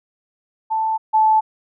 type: tone pair in turn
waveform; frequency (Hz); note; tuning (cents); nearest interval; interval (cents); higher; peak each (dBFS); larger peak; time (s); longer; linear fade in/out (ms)
sine; 882 / 871.4; A5 / A5; +4 / -17; unison; 21; first; -17 / -11; second; 0.7-0.98 / 1.13-1.41; neither; 20
effects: none